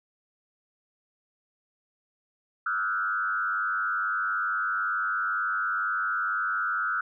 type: tone with frequency modulation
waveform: sine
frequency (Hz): 1396.9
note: F6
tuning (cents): 0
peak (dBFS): -25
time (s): 2.66-7.01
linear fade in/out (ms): 5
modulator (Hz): 97.8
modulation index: 1.3
effects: none